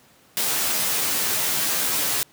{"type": "noise with comb filter", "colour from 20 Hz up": "white", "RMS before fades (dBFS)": -23, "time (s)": [0.37, 2.23], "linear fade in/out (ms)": 0, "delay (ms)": 12, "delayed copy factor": -0.95, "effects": ["pink hiss -55 dBFS RMS until 2.32 s", "high-pass 100 Hz 12 dB/octave"]}